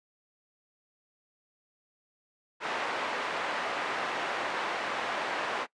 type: band-pass noise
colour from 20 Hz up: pink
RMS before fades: -33 dBFS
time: 2.6-5.67 s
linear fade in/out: 50 ms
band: 600 to 2200 Hz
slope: 12 dB/octave
effects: noise-tail reverb RT60 0.1 s tail -22 dB re dry + resampled to 22050 Hz